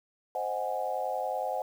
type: chord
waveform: sine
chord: Ab dominant seventh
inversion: first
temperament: equal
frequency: 523.3 / 622.3 / 740 / 830.6 Hz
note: C5 / Eb5 / Gb5 / Ab5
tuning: 0 / 0 / 0 / 0 cents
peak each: -35 / -36 / -33 / -36 dBFS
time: 0.35-1.62 s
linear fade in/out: 2 ms
effects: 9-bit